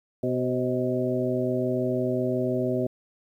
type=harmonic tone with a mistuned harmonic; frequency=125.7 Hz; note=B2; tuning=31 cents sharp; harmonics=1 / 2 / 3 / 4 / 5; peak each=-31 / -28 / -28 / -32 / -30 dBFS; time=0.23-2.87 s; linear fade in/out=5 ms; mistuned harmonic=4; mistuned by=+63 cents; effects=10-bit